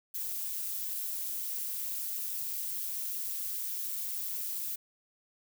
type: noise with amplitude modulation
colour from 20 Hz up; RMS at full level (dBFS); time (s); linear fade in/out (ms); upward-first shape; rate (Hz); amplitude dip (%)
violet; -33; 0.14-4.76; 10; sine; 195; 65
effects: none